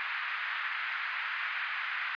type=band-pass noise; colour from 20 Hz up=white; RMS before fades=-35 dBFS; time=0-2.15 s; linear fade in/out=0 ms; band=1300 to 2200 Hz; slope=24 dB/octave; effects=resampled to 11025 Hz